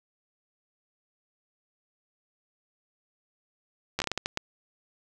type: slowing click train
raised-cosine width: 0.2 ms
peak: -11 dBFS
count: 9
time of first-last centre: 3.99-4.374 s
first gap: 12 ms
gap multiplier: 1.38
effects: none